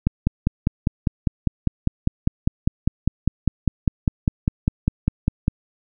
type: click train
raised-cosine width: 5 ms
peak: -4 dBFS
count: 28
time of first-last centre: 0.07-5.481 s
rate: 4.99 Hz
effects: none